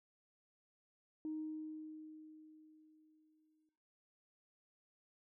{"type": "tone with exponential decay", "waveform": "sine", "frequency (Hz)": 311.1, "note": "D#4", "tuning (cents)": 0, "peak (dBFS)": -38, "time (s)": [1.25, 3.69], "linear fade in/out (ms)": 1, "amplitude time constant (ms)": 530, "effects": ["noise-tail reverb RT60 0.7 s tail -17 dB re dry", "tanh soft clip ceiling -34 dBFS"]}